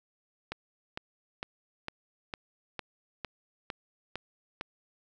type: click train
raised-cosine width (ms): 0.3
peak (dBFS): -19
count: 10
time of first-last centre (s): 0.52-4.611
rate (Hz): 2.2
effects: none